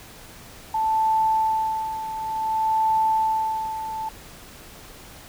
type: tone with tremolo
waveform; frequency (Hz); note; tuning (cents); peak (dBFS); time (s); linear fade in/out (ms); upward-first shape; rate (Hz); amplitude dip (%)
sine; 880; A5; 0; -17; 0.74-4.09; 5; sine; 0.56; 70
effects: pink hiss -44 dBFS RMS until 5.28 s